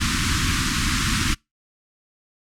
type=band-stop noise; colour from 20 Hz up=pink; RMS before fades=-21 dBFS; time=0-1.35 s; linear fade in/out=20 ms; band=310 to 1100 Hz; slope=48 dB/octave; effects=noise-tail reverb RT60 0.2 s tail -26 dB re dry + low-pass 8000 Hz 12 dB/octave